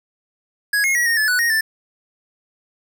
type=tone with pitch steps; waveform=square; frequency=1665 / 2157 / 1918 / 1849 / 1728 / 1482 / 1866 / 1770 Hz; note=G#6 / C#7 / A#6 / A#6 / A6 / F#6 / A#6 / A6; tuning=+4 / -48 / +49 / -15 / -32 / +2 / +1 / +10 cents; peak=-16 dBFS; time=0.73-1.61 s; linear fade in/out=5 ms; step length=110 ms; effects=none